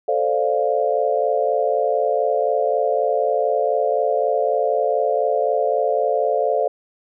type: chord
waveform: sine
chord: D minor seventh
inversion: second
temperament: equal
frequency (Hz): 440 / 523.3 / 587.3 / 698.5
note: A4 / C5 / D5 / F5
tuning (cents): 0 / 0 / 0 / 0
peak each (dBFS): -22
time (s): 0.08-6.68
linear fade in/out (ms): 5
effects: none